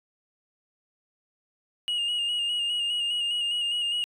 sine tone with vibrato, 2861 Hz, F7, 41 cents sharp, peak -22 dBFS, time 1.88-4.04 s, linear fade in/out 0 ms, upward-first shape square, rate 4.9 Hz, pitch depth 27 cents each way, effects tanh soft clip ceiling -24 dBFS

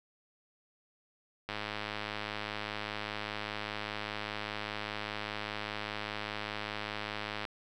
click train, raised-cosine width 0.3 ms, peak -20 dBFS, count 627, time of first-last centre 1.49-7.452 s, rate 105 Hz, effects none

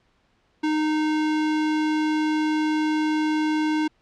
square tone, 308.3 Hz, D#4, 16 cents flat, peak -21 dBFS, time 0.63-3.88 s, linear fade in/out 10 ms, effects pink hiss -65 dBFS RMS until 4.01 s + low-pass 4000 Hz 12 dB/octave

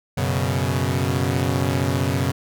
sawtooth chord, F# suspended fourth, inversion none, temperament equal, 92.5 / 123.47 / 138.59 Hz, F#2 / B2 / C#3, 0 / 0 / 0 cents, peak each -20 dBFS, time 0.17-2.32 s, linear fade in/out 10 ms, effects none

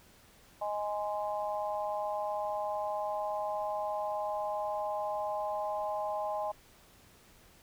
sine chord, Ab major, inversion second, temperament just, 623 / 830.6 / 1038.3 Hz, Eb5 / Ab5 / C6, +2 / 0 / -14 cents, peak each -35 / -35 / -40 dBFS, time 0.61-6.52 s, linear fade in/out 10 ms, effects pink hiss -60 dBFS RMS until 7.62 s

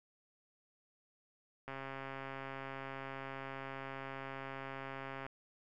click train, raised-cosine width 0.5 ms, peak -29 dBFS, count 485, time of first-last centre 1.68-5.265 s, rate 135 Hz, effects none

